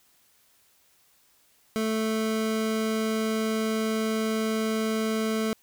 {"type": "tone", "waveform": "25% pulse", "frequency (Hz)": 220, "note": "A3", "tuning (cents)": 0, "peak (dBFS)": -21, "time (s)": [1.76, 5.53], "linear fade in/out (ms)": 0, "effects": ["white hiss -63 dBFS RMS until 5.62 s"]}